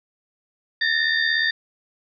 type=tone cluster; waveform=sine; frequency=1760 / 1837 / 3632 / 4659 Hz; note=A6 / A#6 / A#7 / D8; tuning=0 / -26 / -46 / -15 cents; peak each=-24 / -21 / -26 / -29 dBFS; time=0.81-1.51 s; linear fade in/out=5 ms; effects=none